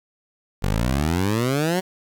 15% pulse exponential sweep, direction up, 46.25 to 190.9 Hz, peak -13 dBFS, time 0.62-1.81 s, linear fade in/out 20 ms, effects 9-bit

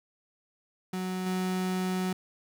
35% pulse tone with level steps, 185 Hz, F#3, in tune, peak -29 / -26 dBFS, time 0.93-2.13 s, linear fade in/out 5 ms, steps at 1.26 s, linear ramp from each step 5 ms, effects none

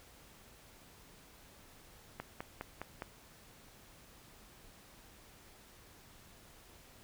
click train, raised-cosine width 0.5 ms, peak -25 dBFS, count 5, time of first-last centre 2.2-3.021 s, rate 4.87 Hz, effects pink hiss -59 dBFS RMS until 7.03 s

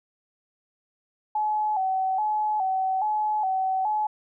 sine tone with vibrato, 804 Hz, G5, 44 cents sharp, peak -22 dBFS, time 1.35-4.07 s, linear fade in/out 5 ms, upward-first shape square, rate 1.2 Hz, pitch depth 100 cents each way, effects none

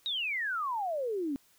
sine exponential sweep, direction down, 3859 to 264.6 Hz, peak -30 dBFS, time 0.06-1.36 s, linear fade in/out 0 ms, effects white hiss -65 dBFS RMS until 1.58 s

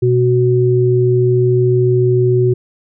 sine tone pair together, 123.6 / 370 Hz, B2 / F#4, +2 / 0 cents, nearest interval octave + perfect fifth, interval 1898 cents, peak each -12 dBFS, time 0.02-2.54 s, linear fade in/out 10 ms, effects none

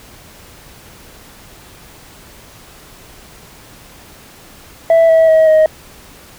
sine tone with pitch steps, 659.3 / 648.3 / 637.6 / 627 Hz, E5 / E5 / D#5 / D#5, 0 / -29 / +42 / +13 cents, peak -3 dBFS, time 4.9-5.66 s, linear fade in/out 2 ms, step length 190 ms, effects tanh soft clip ceiling -5 dBFS + pink hiss -40 dBFS RMS until 6.38 s

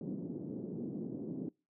pink band-pass noise, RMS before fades -41 dBFS, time 0.01-1.49 s, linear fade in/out 2 ms, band 180 to 350 Hz, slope 24 dB/octave, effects noise-tail reverb RT60 0.3 s tail -25 dB re dry

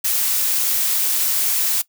blue noise, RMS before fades -19 dBFS, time 0.04-1.82 s, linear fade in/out 10 ms, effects noise-tail reverb RT60 0.1 s tail -19 dB re dry

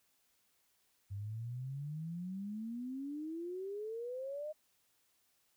sine exponential sweep, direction up, 96.9 to 622.3 Hz, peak -39 dBFS, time 1.1-4.53 s, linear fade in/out 20 ms, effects white hiss -75 dBFS RMS until 5.56 s

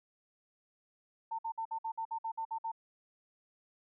sine tone bursts, 900 Hz, A5, 39 cents sharp, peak -34 dBFS, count 11, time 1.31-2.718 s, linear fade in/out 10 ms, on 78 ms, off 55 ms, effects none

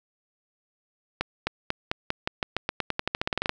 accelerating click train, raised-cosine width 0.3 ms, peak -9 dBFS, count 21, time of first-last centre 1.21-3.494 s, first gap 260 ms, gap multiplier 0.9, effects none

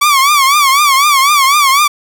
sawtooth tone with vibrato, 1129 Hz, C#6, 31 cents sharp, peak -3 dBFS, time 0.01-1.88 s, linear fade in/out 10 ms, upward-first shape triangle, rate 4 Hz, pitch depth 140 cents each way, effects none

